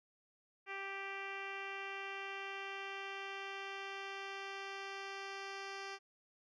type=tone with low-pass filter sweep; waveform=10% pulse; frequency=392 Hz; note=G4; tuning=in tune; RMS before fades=-45 dBFS; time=0.66-5.99 s; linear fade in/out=50 ms; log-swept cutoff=2500 to 4400 Hz; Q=2.6; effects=none